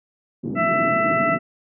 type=band-pass noise; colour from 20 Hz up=white; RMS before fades=-27 dBFS; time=0.43-1.39 s; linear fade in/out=20 ms; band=150 to 300 Hz; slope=24 dB/octave
type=harmonic tone; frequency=665 Hz; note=E5; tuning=15 cents sharp; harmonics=1 / 2 / 3 / 4; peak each=-21 / -21 / -24 / -32 dBFS; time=0.55-1.39 s; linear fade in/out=50 ms
effects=none